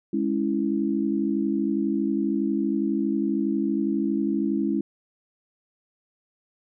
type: chord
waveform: sine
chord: C# minor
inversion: second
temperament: equal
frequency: 207.7 / 277.2 / 329.6 Hz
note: G#3 / C#4 / E4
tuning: 0 / 0 / 0 cents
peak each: -26 dBFS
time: 0.13-4.81 s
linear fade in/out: 5 ms
effects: none